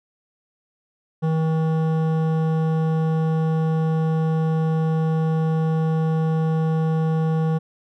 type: tone with hard clipping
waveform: sine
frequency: 159.8 Hz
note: D#3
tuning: 47 cents sharp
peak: -20 dBFS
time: 1.22-7.59 s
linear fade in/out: 20 ms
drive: 13 dB
effects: none